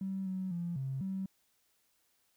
triangle tone with pitch steps, 192.1 / 187.5 / 172.4 / 134 / 191.3 Hz, G3 / F#3 / F3 / C3 / G3, -35 / +23 / -22 / +42 / -42 cents, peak -30 dBFS, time 0.01-1.26 s, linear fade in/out 5 ms, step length 250 ms, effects tanh soft clip ceiling -32 dBFS + white hiss -74 dBFS RMS until 2.36 s

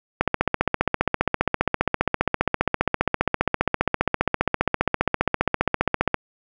click train, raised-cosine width 0.5 ms, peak -3 dBFS, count 90, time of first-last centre 0.21-6.143 s, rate 15 Hz, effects none

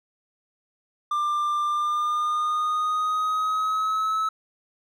triangle tone with pitch glide, 1190 to 1297.7 Hz, D6 to E6, +22 to -28 cents, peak -20 dBFS, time 1.11-4.29 s, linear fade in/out 5 ms, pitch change +150 cents, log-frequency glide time 1.65-4.18 s, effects none

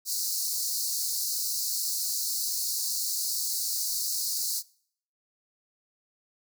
pink high-pass noise, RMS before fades -30 dBFS, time 0.05-4.63 s, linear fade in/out 50 ms, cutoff 4200 Hz, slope 96 dB/octave, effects noise-tail reverb RT60 0.6 s tail -23 dB re dry

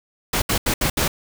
pink noise bursts at uneven times, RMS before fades -20 dBFS, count 5, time 0.33-0.42 / 0.49-0.58 / 0.66-0.74 / 0.81-0.9 / 0.97-1.08 s, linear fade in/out 5 ms, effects none

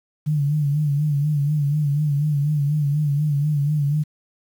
sine tone with vibrato, 146.83 Hz, D3, in tune, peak -17 dBFS, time 0.26-4.04 s, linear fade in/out 20 ms, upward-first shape sine, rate 4.1 Hz, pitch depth 72 cents each way, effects 8-bit

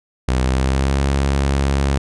sawtooth tone with pitch glide, 63.9 to 68.88 Hz, C2 to C#2, -40 to -10 cents, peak -11 dBFS, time 0.28-1.98 s, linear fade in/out 5 ms, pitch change +130 cents, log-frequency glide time 0.39-1 s, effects resampled to 22050 Hz

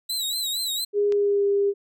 sawtooth tone with vibrato, 3926 Hz, B7, 11 cents flat, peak -22 dBFS, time 0.09-0.85 s, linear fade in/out 10 ms, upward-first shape sine, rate 4.3 Hz, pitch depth 86 cents each way
sine tone with pitch glide, 409.8 to 401.6 Hz, G#4 to G4, -23 to +42 cents, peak -18 dBFS, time 0.93-1.74 s, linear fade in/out 50 ms, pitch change -35 cents, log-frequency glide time 1.08-1.45 s
click, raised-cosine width 0.2 ms, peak -21 dBFS, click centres 1.123 s
effects none

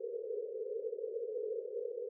white band-pass noise, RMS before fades -40 dBFS, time 0-2.09 s, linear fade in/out 10 ms, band 420 to 490 Hz, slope 96 dB/octave, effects none

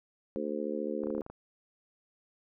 harmonic tone, 74.4 Hz, D2, 23 cents sharp, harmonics 3 / 4 / 5 / 6 / 7, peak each -38 / -38 / -38 / -38 / -38 dBFS, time 0.36-1.21 s, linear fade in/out 0 ms
clicks, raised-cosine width 1 ms, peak -31 dBFS, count 8, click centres 1.036 / 1.07 / 1.104 / 1.15 / 1.181 / 1.218 / 1.264 / 1.3 s
effects none

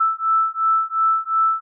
sine beating tone pair, 1318.5 / 1321.3 Hz, E6 / E6, 0 / +4 cents, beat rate 2.8 Hz, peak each -19 dBFS, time 0-1.61 s, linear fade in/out 10 ms, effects none

